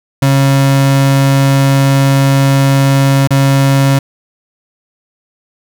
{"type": "tone with dropouts", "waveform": "35% pulse", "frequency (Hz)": 137, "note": "C#3", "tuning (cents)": -20, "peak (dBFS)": -5, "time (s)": [0.22, 3.99], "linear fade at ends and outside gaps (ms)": 5, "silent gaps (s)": [3.274, 3.306], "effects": []}